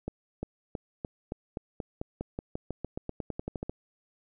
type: accelerating click train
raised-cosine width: 2 ms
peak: -20 dBFS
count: 22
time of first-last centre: 0.08-3.696 s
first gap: 350 ms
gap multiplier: 0.92
effects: none